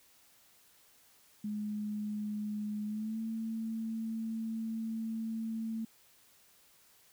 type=tone with pitch glide; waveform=sine; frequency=210 to 223.8 Hz; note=G#3 to A3; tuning=+19 to +30 cents; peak=-34 dBFS; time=1.44-5.85 s; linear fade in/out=5 ms; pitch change=+111 cents; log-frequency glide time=2.86-3.21 s; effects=white hiss -64 dBFS RMS until 7.12 s